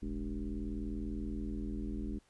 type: tone with frequency modulation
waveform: sine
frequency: 130.5 Hz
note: C3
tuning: 4 cents flat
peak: -35 dBFS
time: 0.02-2.19 s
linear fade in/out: 10 ms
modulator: 80.4 Hz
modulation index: 2.4
effects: pink hiss -70 dBFS RMS until 2.29 s + resampled to 24000 Hz